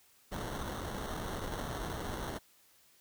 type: noise with sample-and-hold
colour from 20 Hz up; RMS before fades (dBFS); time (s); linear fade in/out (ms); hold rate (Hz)
pink; -39; 0.31-2.39; 20; 2450
effects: white hiss -65 dBFS RMS until 3 s